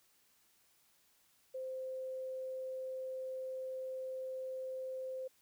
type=tone; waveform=sine; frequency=520 Hz; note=C5; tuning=11 cents flat; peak=-39 dBFS; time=1.54-5.28 s; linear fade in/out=10 ms; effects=white hiss -71 dBFS RMS until 5.41 s